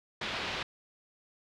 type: low-pass noise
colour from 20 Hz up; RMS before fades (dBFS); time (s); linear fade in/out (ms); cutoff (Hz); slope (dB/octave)
white; -36; 0.21-0.63; 5; 3800; 24
effects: none